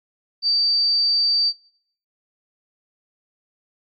sine tone, 4636 Hz, D8, 23 cents flat, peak -16 dBFS, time 0.42-1.53 s, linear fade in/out 50 ms, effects noise-tail reverb RT60 0.6 s tail -20 dB re dry + AAC 48 kbps

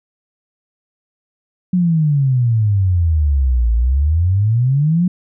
sine exponential two-way sweep, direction down then up, 185 to 55.6 to 185 Hz, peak -11 dBFS, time 1.73-5.08 s, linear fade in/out 5 ms, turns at 3.73 s, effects none

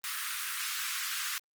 pink high-pass noise, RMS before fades -35 dBFS, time 0.04-1.38 s, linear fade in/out 0 ms, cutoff 1200 Hz, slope 48 dB/octave, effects Opus 24 kbps

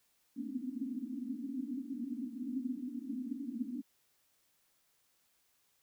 white band-pass noise, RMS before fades -40 dBFS, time 0.36-3.82 s, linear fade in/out 20 ms, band 230 to 280 Hz, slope 96 dB/octave, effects white hiss -74 dBFS RMS until 5.82 s

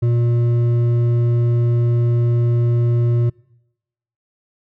sine tone with hard clipping, 118.9 Hz, A#2, 35 cents sharp, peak -15 dBFS, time 0.02-3.3 s, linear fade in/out 10 ms, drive 7 dB, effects noise-tail reverb RT60 0.9 s tail -25 dB re dry

